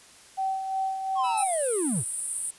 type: tone with tremolo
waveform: sine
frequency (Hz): 768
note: G5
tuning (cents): -36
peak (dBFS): -24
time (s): 0.37-1.46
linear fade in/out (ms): 20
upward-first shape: sine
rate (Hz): 2.8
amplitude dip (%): 50
type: linear sweep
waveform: triangle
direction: down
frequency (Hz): 1119 to 90.7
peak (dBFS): -23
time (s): 1.15-2.04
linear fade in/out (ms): 50
type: tone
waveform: 20% pulse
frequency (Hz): 1307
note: E6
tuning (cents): -15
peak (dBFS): -29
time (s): 1.23-1.44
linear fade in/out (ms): 20
type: band-pass noise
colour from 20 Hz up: pink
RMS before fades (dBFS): -32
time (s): 1.37-2.51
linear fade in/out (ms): 10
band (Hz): 8700 to 10000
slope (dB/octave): 96
effects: white hiss -52 dBFS RMS until 2.58 s + resampled to 24000 Hz